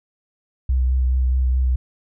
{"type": "tone with vibrato", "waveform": "sine", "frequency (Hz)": 63.8, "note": "C2", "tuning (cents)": -43, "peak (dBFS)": -15, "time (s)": [0.69, 1.76], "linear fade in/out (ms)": 5, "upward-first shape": "sine", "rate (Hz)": 4.7, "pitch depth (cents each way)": 22, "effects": []}